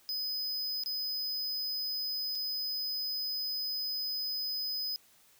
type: tone with dropouts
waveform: square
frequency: 5020 Hz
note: D#8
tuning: 15 cents sharp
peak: -33 dBFS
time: 0.09-4.96 s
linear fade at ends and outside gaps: 0 ms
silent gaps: 0.836-0.86 / 2.352-2.355 s
effects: white hiss -63 dBFS RMS until 5.39 s